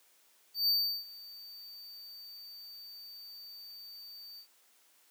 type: tone with ADSR envelope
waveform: square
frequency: 4600 Hz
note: D8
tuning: 37 cents flat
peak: -25 dBFS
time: 0.54-4.47 s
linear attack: 140 ms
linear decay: 360 ms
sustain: -22 dB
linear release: 85 ms
effects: white hiss -66 dBFS RMS until 5.1 s + high-pass 300 Hz 12 dB/octave